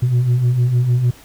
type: beating tone pair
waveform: sine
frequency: 117.6 / 124.2 Hz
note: A#2 / B2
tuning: +16 / +10 cents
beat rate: 6.6 Hz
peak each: -19 / -11 dBFS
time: 0.02-1.11 s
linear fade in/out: 10 ms
effects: tanh soft clip ceiling -10 dBFS + pink hiss -44 dBFS RMS until 1.24 s